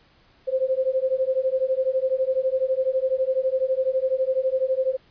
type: beating tone pair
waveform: sine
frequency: 517 / 529 Hz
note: C5 / C5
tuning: -21 / +19 cents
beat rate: 12 Hz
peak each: -23 dBFS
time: 0.47-4.97 s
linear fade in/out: 20 ms
effects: pink hiss -58 dBFS RMS until 5.1 s + resampled to 11025 Hz